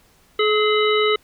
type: harmonic tone with a mistuned harmonic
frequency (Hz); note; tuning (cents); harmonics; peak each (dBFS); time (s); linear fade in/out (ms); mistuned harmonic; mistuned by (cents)
426.1; G#4; +44; 1 / 3 / 5 / 7 / 9; -17 / -22 / -24 / -25 / -27; 0.39-1.16; 5; 5; -52
effects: pink hiss -56 dBFS RMS until 1.23 s